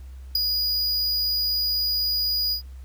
square tone with ADSR envelope, 4908 Hz, D#8, 25 cents flat, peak -15 dBFS, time 0.35-2.62 s, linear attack 5 ms, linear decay 6 ms, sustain -7 dB, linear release 99 ms, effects added 65 Hz sine -37 dBFS peak until 2.84 s + pink hiss -59 dBFS RMS until 2.84 s

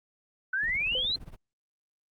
sine exponential sweep, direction up, 1480 to 4186 Hz, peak -26 dBFS, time 0.53-1.16 s, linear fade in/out 5 ms
brown noise with tremolo, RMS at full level -40 dBFS, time 0.62-1.37 s, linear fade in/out 20 ms, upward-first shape triangle, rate 17 Hz, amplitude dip 95%
sine tone with exponential decay, 510 Hz, C5, 44 cents flat, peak -31 dBFS, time 0.95-1.15 s, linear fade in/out 1 ms, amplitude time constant 42 ms
effects Opus 48 kbps

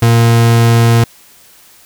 40% pulse tone, 116.3 Hz, A#2, 4 cents flat, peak -5 dBFS, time 0.02-1.04 s, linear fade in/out 5 ms, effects white hiss -43 dBFS RMS until 1.85 s

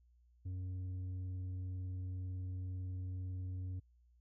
sine tone with tanh clipping, 92.2 Hz, F#2, 6 cents flat, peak -40 dBFS, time 0.45-3.8 s, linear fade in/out 10 ms, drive 5 dB, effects added 60 Hz sine -65 dBFS peak until 4.2 s

